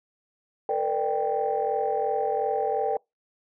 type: tone cluster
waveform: sine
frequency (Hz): 450.1 / 492.9 / 594 / 786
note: A4 / B4 / D5 / G5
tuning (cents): +39 / -3 / +20 / +4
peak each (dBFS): -27 / -30 / -30 / -26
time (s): 0.69-2.97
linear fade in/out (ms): 2
effects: noise-tail reverb RT60 0.2 s tail -26 dB re dry + tanh soft clip ceiling -15 dBFS